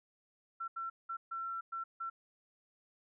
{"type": "tone bursts at uneven times", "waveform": "sine", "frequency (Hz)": 1351, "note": "E6", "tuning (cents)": 42, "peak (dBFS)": -37, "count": 6, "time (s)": [[0.6, 0.68], [0.76, 0.9], [1.09, 1.17], [1.31, 1.61], [1.72, 1.84], [2, 2.1]], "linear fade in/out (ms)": 10, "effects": []}